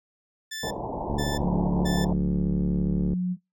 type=tone bursts; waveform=15% pulse; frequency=1760 Hz; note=A6; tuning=in tune; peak=-26 dBFS; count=3; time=0.51-2.05 s; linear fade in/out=10 ms; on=200 ms; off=470 ms
type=low-pass noise; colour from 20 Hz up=white; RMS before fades=-32 dBFS; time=0.63-2.13 s; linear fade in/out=5 ms; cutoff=970 Hz; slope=96 dB/octave
type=click train; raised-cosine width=3 ms; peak=-17 dBFS; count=148; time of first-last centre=1.1-3.133 s; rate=72.3 Hz
type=tone with pitch glide; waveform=sine; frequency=179.6 to 180.74 Hz; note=F3 to F#3; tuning=+49 to -40 cents; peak=-23 dBFS; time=1.41-3.37 s; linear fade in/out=50 ms; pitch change=+11 cents; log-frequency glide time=3.06-3.21 s
effects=noise-tail reverb RT60 0.2 s tail -23 dB re dry